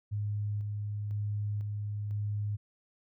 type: tone with tremolo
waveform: sine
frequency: 103.83 Hz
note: G#2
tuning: in tune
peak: -30 dBFS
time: 0.11-2.57 s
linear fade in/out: 20 ms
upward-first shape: square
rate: 1 Hz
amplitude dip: 25%
effects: none